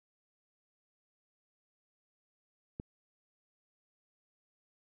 click, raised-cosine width 3 ms, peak -26 dBFS, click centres 2.799 s, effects none

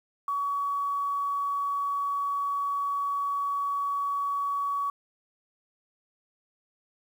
sine tone with quantisation, 1130 Hz, C#6, 33 cents sharp, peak -26 dBFS, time 0.28-4.9 s, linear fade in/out 2 ms, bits 9, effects none

